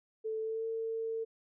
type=tone with pitch glide; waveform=sine; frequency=440 to 450.3 Hz; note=A4 to A4; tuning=0 to +40 cents; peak=-33 dBFS; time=0.24-1.25 s; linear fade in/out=20 ms; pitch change=+40 cents; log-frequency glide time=0.4-0.66 s; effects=none